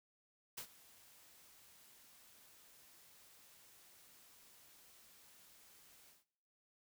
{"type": "noise with ADSR envelope", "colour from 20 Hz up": "white", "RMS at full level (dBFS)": -45, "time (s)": [0.57, 6.25], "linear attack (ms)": 10, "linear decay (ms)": 81, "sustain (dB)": -19, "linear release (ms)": 160, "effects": ["noise-tail reverb RT60 0.8 s tail -21 dB re dry"]}